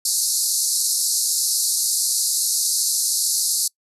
white band-pass noise, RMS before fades -21 dBFS, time 0.05-3.68 s, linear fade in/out 5 ms, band 4100 to 12000 Hz, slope 96 dB/octave, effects noise-tail reverb RT60 0.1 s tail -26 dB re dry

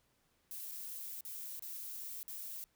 violet noise with dropouts, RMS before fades -45 dBFS, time 0.51-2.64 s, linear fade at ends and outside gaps 0 ms, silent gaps 0.714-0.718 / 1.208-1.251 / 1.594-1.623 / 2.23-2.28 s, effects pink hiss -75 dBFS RMS until 2.75 s

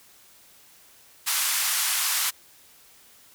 white band-pass noise, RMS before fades -25 dBFS, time 1.26-2.31 s, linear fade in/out 20 ms, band 920 to 14000 Hz, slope 24 dB/octave, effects white hiss -54 dBFS RMS until 3.34 s

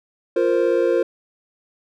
triangle chord, F suspended fourth, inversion none, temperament just, 349.2 / 465.6 / 523.8 Hz, F4 / Bb4 / C5, 0 / -2 / +2 cents, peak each -18 dBFS, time 0.36-1.03 s, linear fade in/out 5 ms, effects none

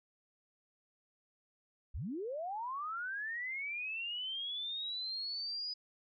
sine linear sweep, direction up, 39.16 to 4978 Hz, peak -37 dBFS, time 1.94-5.74 s, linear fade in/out 10 ms, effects none

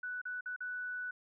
sine tone with dropouts, 1485 Hz, F#6, 6 cents sharp, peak -37 dBFS, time 0.03-1.11 s, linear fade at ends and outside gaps 5 ms, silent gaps 0.216-0.253 / 0.409-0.458 / 0.563-0.605 s, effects none

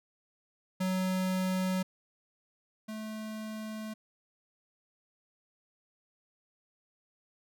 square tone pair in turn, 186.2 / 217 Hz, F#3 / A3, +11 / -24 cents, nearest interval minor third, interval 265 cents, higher second, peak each -29 / -38 dBFS, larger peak first, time 0.8-1.83 / 2.88-3.94 s, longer second, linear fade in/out 10 ms, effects none

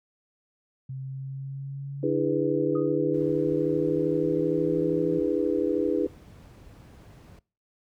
sine exponential sweep, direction up, 132.1 to 164.81 Hz, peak -32 dBFS, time 0.89-5.19 s, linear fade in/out 5 ms
sine chord, E dominant seventh, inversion third, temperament just, 296.7 / 329.6 / 412 / 494.4 Hz, D4 / E4 / G#4 / B4, +18 / 0 / -14 / +2 cents, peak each -28 dBFS, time 2.03-6.07 s, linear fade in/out 5 ms
sine tone with exponential decay, 1246 Hz, D#6, 2 cents sharp, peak -35 dBFS, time 2.75-2.98 s, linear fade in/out 5 ms, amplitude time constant 50 ms
brown noise, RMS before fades -46 dBFS, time 3.14-7.39 s, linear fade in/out 2 ms
effects noise-tail reverb RT60 0.4 s tail -24 dB re dry + high-pass 60 Hz 12 dB/octave

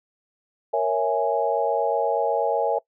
sine chord, A# half-diminished seventh, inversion none, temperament equal, 466.2 / 554.4 / 659.3 / 830.6 Hz, A#4 / C#5 / E5 / G#5, 0 / 0 / 0 / 0 cents, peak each -25 dBFS, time 0.73-2.79 s, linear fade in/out 10 ms, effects noise-tail reverb RT60 0.1 s tail -22 dB re dry

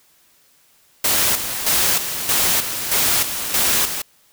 white noise with tremolo, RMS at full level -17 dBFS, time 1.04-4.02 s, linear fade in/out 5 ms, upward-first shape square, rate 1.6 Hz, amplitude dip 60%, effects white hiss -56 dBFS RMS until 4.32 s

